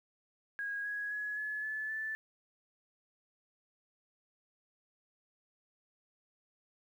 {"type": "tone with pitch steps", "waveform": "sine", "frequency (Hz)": [1642, 1664, 1686.2, 1708.8, 1731.6, 1754.8], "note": ["G#6", "G#6", "G#6", "G#6", "A6", "A6"], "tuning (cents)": [-20, 3, 26, 49, -28, -5], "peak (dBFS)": -35, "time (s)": [0.59, 2.15], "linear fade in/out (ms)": 0, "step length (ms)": 260, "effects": ["11-bit"]}